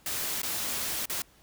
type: noise with dropouts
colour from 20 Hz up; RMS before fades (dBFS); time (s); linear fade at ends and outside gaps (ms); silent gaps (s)
white; -32; 0.06-1.22; 2; 0.418-0.431 / 1.056-1.097
effects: pink hiss -60 dBFS RMS until 1.42 s